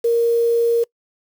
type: tone with quantisation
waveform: sine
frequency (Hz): 467.1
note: A#4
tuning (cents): +3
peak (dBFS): -13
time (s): 0.04-0.84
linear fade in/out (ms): 10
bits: 6
effects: noise-tail reverb RT60 0.1 s tail -24 dB re dry